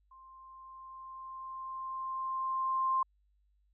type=tone with level ramp; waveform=sine; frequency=1052 Hz; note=C6; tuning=9 cents sharp; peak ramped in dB=-53 to -26 dBFS; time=0.11-3.03 s; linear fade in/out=5 ms; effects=added 50 Hz sine -68 dBFS peak until 3.73 s